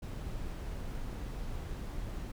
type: noise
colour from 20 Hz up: brown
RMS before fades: -39 dBFS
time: 0.02-2.32 s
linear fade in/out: 10 ms
effects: none